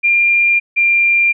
sine tone pair in turn, 2395 / 2385 Hz, D7 / D7, +33 / +26 cents, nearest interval unison, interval 7 cents, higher first, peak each -9 dBFS, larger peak neither, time 0.03-0.6 / 0.76-1.33 s, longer neither, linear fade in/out 20 ms, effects none

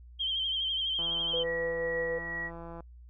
sine tone with vibrato, 3154 Hz, G7, 10 cents sharp, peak -28 dBFS, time 0.19-1.44 s, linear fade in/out 20 ms, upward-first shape sine, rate 12 Hz, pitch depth 53 cents each way
click train, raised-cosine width 1 ms, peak -31 dBFS, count 306, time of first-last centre 0.99-2.805 s, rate 168 Hz
sine tone with pitch glide, 500 to 496.5 Hz, B4 to B4, +21 to +9 cents, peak -30 dBFS, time 1.33-2.19 s, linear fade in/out 10 ms, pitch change -12 cents, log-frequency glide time 1.53-2.08 s
sine tone with tremolo, 1919 Hz, A#6, 50 cents sharp, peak -33 dBFS, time 1.43-2.51 s, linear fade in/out 50 ms, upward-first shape sine, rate 2.3 Hz, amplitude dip 40%
effects noise-tail reverb RT60 0.1 s tail -25 dB re dry + added 60 Hz sine -48 dBFS peak until 3.09 s

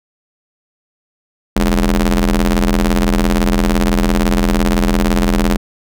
sawtooth ring-modulated tone, 85.9 Hz, F2, 28 cents flat, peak -4 dBFS, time 1.56-5.57 s, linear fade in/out 5 ms, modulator 120 Hz, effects none

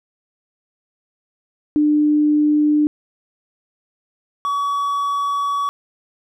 sine / triangle tone pair in turn, 299.1 / 1133.2 Hz, D4 / C#6, +32 / +38 cents, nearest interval octave + major seventh, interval 2306 cents, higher second, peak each -12 / -16 dBFS, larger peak first, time 1.76-2.87 / 4.45-5.69 s, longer second, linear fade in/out 0 ms, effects none

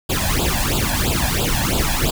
pink noise with flanger, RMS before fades -19 dBFS, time 0.09-2.11 s, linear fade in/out 10 ms, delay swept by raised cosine 0.25 to 1.22 ms, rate 3 Hz, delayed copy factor +0.95, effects none

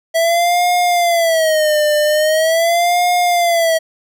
square tone with vibrato, 653 Hz, E5, 17 cents flat, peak -12 dBFS, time 0.14-3.79 s, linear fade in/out 20 ms, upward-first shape sine, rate 0.42 Hz, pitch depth 150 cents each way, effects none

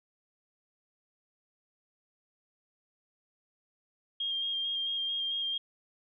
sine tone with vibrato, 3222 Hz, G7, 47 cents sharp, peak -30 dBFS, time 4.2-5.58 s, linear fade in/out 5 ms, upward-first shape square, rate 4.5 Hz, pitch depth 15 cents each way, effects none

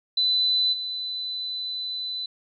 sine tone with level steps, 4004 Hz, B7, 23 cents sharp, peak -19 / -28 dBFS, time 0.17-2.26 s, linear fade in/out 5 ms, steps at 0.72 s, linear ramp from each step 20 ms, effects none

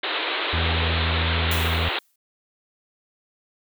white band-pass noise, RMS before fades -26 dBFS, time 0.03-1.99 s, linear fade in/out 5 ms, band 290 to 4000 Hz, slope 96 dB/octave
harmonic tone, 82.41 Hz, E2, in tune, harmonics 1 / 2 / 3 / 5 / 6, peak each -22 / -34 / -36 / -41 / -42 dBFS, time 0.53-1.89 s, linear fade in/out 5 ms
blue noise with exponential decay, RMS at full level -29 dBFS, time 1.51-2.16 s, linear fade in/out 5 ms, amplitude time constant 140 ms
effects none

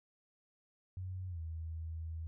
sine tone with pitch glide, 92.5 to 80.99 Hz, F#2 to E2, 0 to -30 cents, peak -39 dBFS, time 0.97-2.27 s, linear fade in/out 0 ms, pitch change -230 cents, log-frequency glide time 1.28-1.4 s, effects none

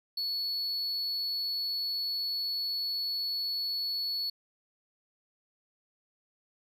triangle tone, 4408 Hz, C#8, 11 cents flat, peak -29 dBFS, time 0.17-4.3 s, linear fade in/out 5 ms, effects none

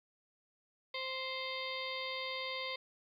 harmonic tone with a mistuned harmonic, 523.3 Hz, C5, in tune, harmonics 1 / 2 / 4 / 5 / 6 / 7 / 8 / 9, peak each -44 / -45 / -42 / -52 / -48 / -45 / -51 / -49 dBFS, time 0.94-2.76 s, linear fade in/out 5 ms, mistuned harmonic 8, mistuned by +17 cents, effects 12-bit

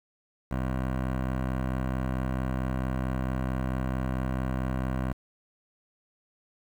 15% pulse tone with low-pass filter, 64.5 Hz, C2, 24 cents flat, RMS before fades -30 dBFS, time 0.51-5.13 s, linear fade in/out 5 ms, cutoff 1600 Hz, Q 1, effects 8-bit

